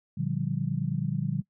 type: chord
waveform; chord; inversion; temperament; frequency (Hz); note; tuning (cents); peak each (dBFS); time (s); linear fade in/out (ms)
sine; G minor seventh; first; just; 117.6 / 147 / 176.4 / 196; Bb2 / D3 / F3 / G3; +16 / +2 / +18 / 0; -34 / -29 / -32 / -34; 0.17-1.42; 10
effects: noise-tail reverb RT60 0.1 s tail -22 dB re dry